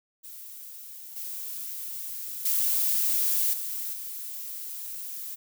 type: noise with level steps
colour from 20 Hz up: violet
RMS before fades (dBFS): -43 / -36 / -25 / -33 / -37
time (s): 0.23-5.36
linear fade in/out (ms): 20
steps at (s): 1.16 / 2.45 / 3.53 / 3.93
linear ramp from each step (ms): 5
effects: none